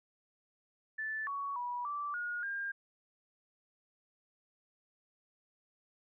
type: tone with pitch steps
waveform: sine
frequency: 1753 / 1120 / 973 / 1165 / 1439 / 1605 Hz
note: A6 / C#6 / B5 / D6 / F#6 / G6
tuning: -7 / +18 / -26 / -14 / -49 / +40 cents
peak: -35 dBFS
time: 0.98-2.72 s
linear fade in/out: 10 ms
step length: 290 ms
effects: none